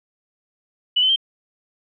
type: tone with pitch steps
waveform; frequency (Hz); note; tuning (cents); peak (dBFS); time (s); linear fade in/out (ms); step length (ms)
sine; 2960 / 3054 / 3151; F#7 / G7 / G7; 0 / -46 / +8; -14; 0.96-1.161; 10; 67
effects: none

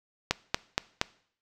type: click train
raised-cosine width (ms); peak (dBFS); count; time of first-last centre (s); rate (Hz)
0.2; -6; 4; 0.31-1.014; 4.26
effects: noise-tail reverb RT60 0.6 s tail -21 dB re dry

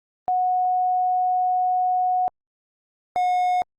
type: tone pair in turn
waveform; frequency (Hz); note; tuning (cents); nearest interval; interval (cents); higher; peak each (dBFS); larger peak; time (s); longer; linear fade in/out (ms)
sine / triangle; 733 / 725; F#5 / F#5; -16 / -35; unison; 19; first; -18 / -16; second; 0.28-2.28 / 3.16-3.62; first; 0
effects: Opus 32 kbps

